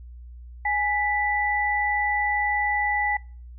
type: tone pair together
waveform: sine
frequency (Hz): 830.6 / 1975.5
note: G#5 / B6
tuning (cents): 0 / 0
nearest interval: octave + minor third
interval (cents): 1500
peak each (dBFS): -24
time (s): 0.65-3.17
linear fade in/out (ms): 5
effects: noise-tail reverb RT60 0.4 s tail -24 dB re dry + added 60 Hz sine -39 dBFS peak until 3.58 s